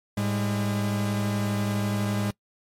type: tone pair together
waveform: 45% pulse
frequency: 106.79 / 201.6 Hz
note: G#2 / G3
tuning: +49 / +49 cents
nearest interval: major seventh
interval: 1100 cents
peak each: -27 dBFS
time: 0.17-2.31 s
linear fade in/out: 5 ms
effects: noise-tail reverb RT60 0.1 s tail -23 dB re dry + MP3 64 kbps